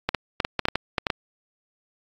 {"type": "clicks", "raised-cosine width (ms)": 0.3, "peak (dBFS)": -6, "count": 11, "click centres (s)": [0.09, 0.147, 0.402, 0.449, 0.593, 0.654, 0.685, 0.756, 0.982, 1.068, 1.102], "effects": ["AAC 64 kbps"]}